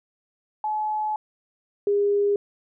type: tone pair in turn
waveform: sine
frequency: 855 / 406.5 Hz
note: A5 / G#4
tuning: -50 / -37 cents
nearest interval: octave + minor second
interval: 1287 cents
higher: first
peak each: -23 / -18 dBFS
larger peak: second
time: 0.64-1.16 / 1.87-2.36 s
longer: first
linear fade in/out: 2 ms
effects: none